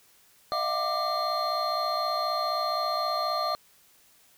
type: tone cluster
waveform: triangle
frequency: 618 / 682 / 737 / 1185 / 4210 Hz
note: D#5 / F5 / F#5 / D6 / C8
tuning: -12 / -41 / -7 / +15 / +10 cents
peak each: -31 / -31 / -34 / -27 / -33 dBFS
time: 0.52-3.55 s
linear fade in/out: 0 ms
effects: white hiss -60 dBFS RMS until 4.37 s